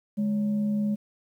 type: tone with frequency modulation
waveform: sine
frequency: 208.3 Hz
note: G#3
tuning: 5 cents sharp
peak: -23 dBFS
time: 0.17-0.96 s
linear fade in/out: 20 ms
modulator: 352 Hz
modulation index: 0.24
effects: 10-bit